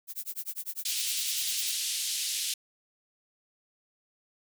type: noise with tremolo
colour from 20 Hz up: violet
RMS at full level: -34 dBFS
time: 0.07-1.75 s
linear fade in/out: 50 ms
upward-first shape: sine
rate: 10 Hz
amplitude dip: 100%
type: band-pass noise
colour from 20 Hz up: pink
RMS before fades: -32 dBFS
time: 0.85-2.54 s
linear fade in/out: 5 ms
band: 3100 to 12000 Hz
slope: 24 dB/octave
effects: none